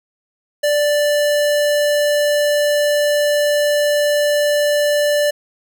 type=tone; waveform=square; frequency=587.3 Hz; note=D5; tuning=in tune; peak=-14 dBFS; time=0.63-5.31 s; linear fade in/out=10 ms; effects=none